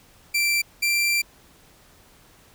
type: tone pair in turn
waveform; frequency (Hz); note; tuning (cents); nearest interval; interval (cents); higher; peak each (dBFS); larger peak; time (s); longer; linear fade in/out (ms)
sawtooth; 2349 / 2358; D7 / D7; 0 / +6; unison; 6; second; -16; neither; 0.34-0.62 / 0.82-1.22; second; 10
effects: pink hiss -54 dBFS RMS until 2.54 s